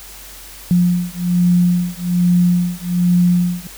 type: beating tone pair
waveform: sine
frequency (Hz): 176.3 / 177.5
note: F3 / F3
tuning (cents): +17 / +28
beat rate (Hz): 1.2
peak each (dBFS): -15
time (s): 0.71-3.67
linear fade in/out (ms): 0
effects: added 46 Hz sine -41 dBFS peak until 3.77 s + white hiss -37 dBFS RMS until 3.77 s